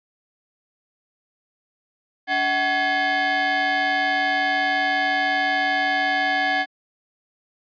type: ring-modulated tone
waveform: 35% pulse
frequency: 466.9 Hz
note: A#4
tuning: 3 cents sharp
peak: -14 dBFS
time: 2.27-6.66 s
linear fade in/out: 50 ms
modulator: 1220 Hz
effects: high-pass 300 Hz 12 dB/octave + resampled to 11025 Hz